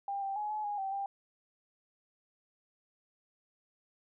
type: tone with pitch steps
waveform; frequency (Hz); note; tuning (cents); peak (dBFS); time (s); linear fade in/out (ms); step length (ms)
sine; 797 / 784 / 840 / 852 / 824 / 775 / 793; G5 / G5 / G#5 / G#5 / G#5 / G5 / G5; +28 / 0 / +19 / +44 / -14 / -20 / +20; -33; 0.08-1.06; 2; 140
effects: none